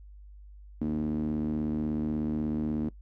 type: tone with band-pass filter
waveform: sawtooth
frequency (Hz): 76.4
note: D#2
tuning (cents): -31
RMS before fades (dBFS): -30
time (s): 0.81-2.89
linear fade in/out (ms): 5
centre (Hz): 260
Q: 6.8
effects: noise-tail reverb RT60 0.1 s tail -21 dB re dry + added 50 Hz sine -46 dBFS peak until 3.01 s